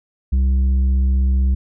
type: tone with tanh clipping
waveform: triangle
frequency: 65.41 Hz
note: C2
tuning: in tune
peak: -14 dBFS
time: 0.32-1.55 s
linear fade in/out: 10 ms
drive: 10 dB
effects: none